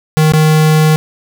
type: tone with dropouts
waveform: square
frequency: 155.56 Hz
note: D#3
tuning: in tune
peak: -7 dBFS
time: 0.17-0.96 s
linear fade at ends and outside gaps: 0 ms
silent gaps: 0.321-0.336 s
effects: none